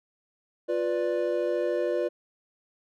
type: chord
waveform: triangle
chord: B diminished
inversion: second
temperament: equal with one note detuned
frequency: 352.1 / 493.9 / 587.3 Hz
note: F4 / B4 / D5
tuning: +14 / 0 / 0 cents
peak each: -27 dBFS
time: 0.68-2.09 s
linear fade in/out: 20 ms
effects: none